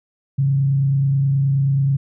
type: tone with frequency modulation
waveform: sine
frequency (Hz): 137.4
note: C#3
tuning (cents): -15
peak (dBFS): -14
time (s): 0.38-1.97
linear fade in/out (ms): 10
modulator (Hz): 29.4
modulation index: 0.27
effects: none